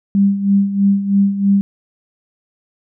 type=tone with tremolo; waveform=sine; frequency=198.6 Hz; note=G3; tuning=23 cents sharp; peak=-8 dBFS; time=0.15-1.61 s; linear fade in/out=0 ms; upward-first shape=sine; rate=3.1 Hz; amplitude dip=70%; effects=none